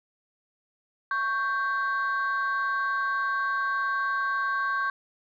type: tone pair together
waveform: sine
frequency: 1108.7 / 1567.9 Hz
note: C#6 / G6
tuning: 0 / 0 cents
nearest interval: tritone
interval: 600 cents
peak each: -26 dBFS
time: 1.11-4.9 s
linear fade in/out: 2 ms
effects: tanh soft clip ceiling -20 dBFS